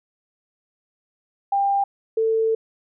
sine tone pair in turn, 796 / 446 Hz, G5 / A4, +26 / +23 cents, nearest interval minor seventh, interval 1003 cents, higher first, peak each -17 dBFS, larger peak neither, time 1.52-1.84 / 2.17-2.55 s, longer second, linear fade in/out 5 ms, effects none

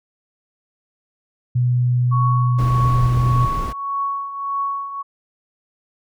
sine tone with pitch glide, 123.47 to 122.62 Hz, B2 to B2, 0 to -12 cents, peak -14 dBFS, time 1.55-3.46 s, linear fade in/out 10 ms, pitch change -12 cents, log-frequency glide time 2.26-3 s
sine tone with tremolo, 1113 Hz, C#6, 7 cents sharp, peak -18 dBFS, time 2.11-5.03 s, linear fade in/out 20 ms, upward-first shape triangle, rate 1.7 Hz, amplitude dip 70%
brown noise, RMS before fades -24 dBFS, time 2.58-3.73 s, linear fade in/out 10 ms
effects none

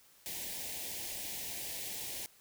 white band-stop noise, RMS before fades -41 dBFS, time 0.26-2.26 s, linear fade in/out 0 ms, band 910 to 1800 Hz, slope 48 dB/octave, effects white hiss -63 dBFS RMS until 2.4 s

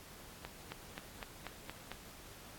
accelerating click train, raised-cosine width 0.3 ms, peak -26 dBFS, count 7, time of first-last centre 0.45-1.916 s, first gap 270 ms, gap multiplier 0.96, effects pink hiss -54 dBFS RMS until 2.58 s + AAC 64 kbps

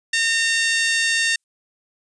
harmonic tone, 913 Hz, A#5, 36 cents flat, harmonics 2 / 3 / 4 / 5 / 6 / 7 / 8 / 9 / 10, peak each -20 / -24 / -26 / -28 / -30 / -31 / -32 / -33 / -34 dBFS, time 0.13-1.36 s, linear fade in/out 5 ms
violet noise with exponential decay, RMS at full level -31 dBFS, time 0.84-1.44 s, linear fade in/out 1 ms, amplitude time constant 130 ms
effects resampled to 22050 Hz

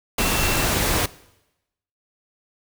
sine tone in noise, 2698 Hz, E7, 40 cents sharp, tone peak -29 dBFS, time 0.19-0.65 s, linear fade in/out 5 ms, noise pink, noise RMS -21 dBFS, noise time 0.18-1.06 s, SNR -11 dB, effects noise-tail reverb RT60 0.9 s tail -20 dB re dry

